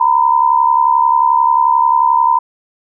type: tone pair together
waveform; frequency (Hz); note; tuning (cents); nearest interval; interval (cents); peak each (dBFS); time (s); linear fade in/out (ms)
sine; 928.7 / 1000; A#5 / B5; -7 / +21; minor second; 128; -11; 0-2.39; 10
effects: none